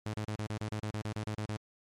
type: tone bursts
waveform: sawtooth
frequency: 106.8 Hz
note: G#2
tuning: 49 cents sharp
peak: -30 dBFS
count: 14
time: 0.06-1.567 s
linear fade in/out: 0 ms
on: 77 ms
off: 33 ms
effects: low-pass 9000 Hz 12 dB/octave + MP3 64 kbps